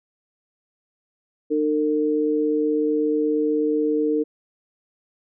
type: tone pair together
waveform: sine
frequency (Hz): 303.1 / 454.1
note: D#4 / A#4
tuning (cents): -45 / -45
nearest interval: perfect fifth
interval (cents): 700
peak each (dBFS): -21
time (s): 1.5-4.24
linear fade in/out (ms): 20
effects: none